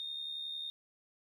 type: tone with amplitude modulation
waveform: sine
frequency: 3672 Hz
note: A#7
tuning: 27 cents flat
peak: -35 dBFS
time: 0-0.7 s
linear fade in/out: 0 ms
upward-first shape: sine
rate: 71.1 Hz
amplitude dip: 50%
effects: tanh soft clip ceiling -32 dBFS + 12-bit